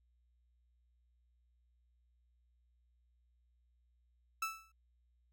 30% pulse tone with exponential decay, 1316 Hz, E6, 3 cents flat, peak -30 dBFS, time 4.42-4.72 s, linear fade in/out 5 ms, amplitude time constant 65 ms, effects added 60 Hz sine -70 dBFS peak until 5.32 s

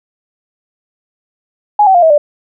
sine tone with pitch steps, 834 / 764.8 / 701.3 / 643.1 / 589.7 Hz, G#5 / G5 / F5 / E5 / D5, +7 / -43 / +7 / -43 / +7 cents, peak -4 dBFS, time 1.79-2.18 s, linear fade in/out 5 ms, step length 78 ms, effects none

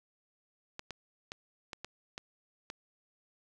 clicks, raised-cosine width 0.2 ms, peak -23 dBFS, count 7, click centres 0.794 / 0.907 / 1.319 / 1.732 / 1.846 / 2.179 / 2.701 s, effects none

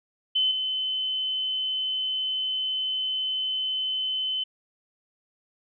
sine tone with level steps, 3046 Hz, F#7, 50 cents sharp, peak -20 / -25 dBFS, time 0.35-4.44 s, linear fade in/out 10 ms, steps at 0.51 s, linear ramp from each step 5 ms, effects none

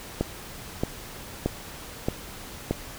click train, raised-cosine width 2 ms, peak -10 dBFS, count 5, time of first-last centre 0.21-2.71 s, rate 1.6 Hz, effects pink hiss -41 dBFS RMS until 2.98 s

